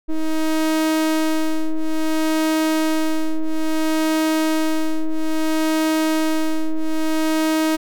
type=ring-modulated tone; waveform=square; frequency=157.7 Hz; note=D#3; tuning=24 cents sharp; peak=-14 dBFS; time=0.08-7.77 s; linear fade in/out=20 ms; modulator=158 Hz; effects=none